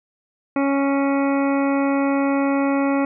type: harmonic tone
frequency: 277.2 Hz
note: C#4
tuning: in tune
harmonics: 1 / 2 / 3 / 4 / 5 / 7 / 8 / 9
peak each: -18 / -24 / -28 / -30 / -32 / -35 / -36 / -37 dBFS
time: 0.56-3.05 s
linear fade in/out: 2 ms
effects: none